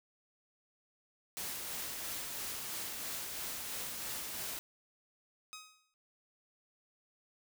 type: noise with tremolo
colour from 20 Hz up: white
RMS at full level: -40 dBFS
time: 1.37-4.59 s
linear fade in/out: 0 ms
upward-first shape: sine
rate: 3 Hz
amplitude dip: 25%
type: tone with exponential decay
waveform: 10% pulse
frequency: 1261 Hz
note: D#6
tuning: 23 cents sharp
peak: -35 dBFS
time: 5.53-5.94 s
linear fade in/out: 0 ms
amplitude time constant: 89 ms
effects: none